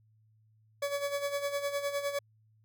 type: tone with tremolo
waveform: 40% pulse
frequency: 567 Hz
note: C#5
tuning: 39 cents sharp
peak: -28 dBFS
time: 0.82-2.19 s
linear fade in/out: 5 ms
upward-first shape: sine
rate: 9.8 Hz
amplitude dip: 65%
effects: added 109 Hz sine -63 dBFS peak until 2.64 s